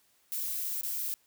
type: noise with dropouts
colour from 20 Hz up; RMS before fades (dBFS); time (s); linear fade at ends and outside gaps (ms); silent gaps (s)
violet; -34; 0.32-1.14; 0; 0.811-0.833
effects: white hiss -68 dBFS RMS until 1.26 s + high-pass 60 Hz 12 dB/octave